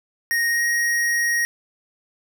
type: tone with pitch glide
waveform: square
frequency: 1864.7 to 1879.8 Hz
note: A#6 to A#6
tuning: 0 to +14 cents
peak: -19 dBFS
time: 0.31-1.45 s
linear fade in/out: 0 ms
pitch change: +14 cents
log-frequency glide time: 0.49-0.63 s
effects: none